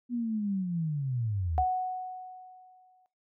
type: linear sweep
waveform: sine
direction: down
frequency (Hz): 246.9 to 67.1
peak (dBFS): -28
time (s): 0.09-1.65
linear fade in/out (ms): 50
type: tone with exponential decay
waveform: sine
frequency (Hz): 740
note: F#5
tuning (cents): 0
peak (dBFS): -22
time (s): 1.58-3.06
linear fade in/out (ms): 0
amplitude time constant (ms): 320
effects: noise-tail reverb RT60 0.3 s tail -18 dB re dry